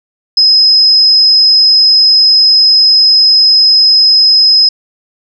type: tone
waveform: sine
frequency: 5090 Hz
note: D#8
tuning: 39 cents sharp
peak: -3 dBFS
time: 0.37-4.69 s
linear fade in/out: 5 ms
effects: none